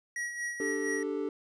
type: tone with tremolo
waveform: square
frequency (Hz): 1912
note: A#6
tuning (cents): +43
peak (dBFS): -32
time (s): 0.16-1.03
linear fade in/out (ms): 2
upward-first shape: sine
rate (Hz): 4.3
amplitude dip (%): 55
type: chord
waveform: triangle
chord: D suspended fourth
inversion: none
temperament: just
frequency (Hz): 293.7 / 391.6 / 440.5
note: D4 / G4 / A4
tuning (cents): 0 / -2 / +2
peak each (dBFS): -33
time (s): 0.6-1.29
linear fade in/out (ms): 2
effects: resampled to 22050 Hz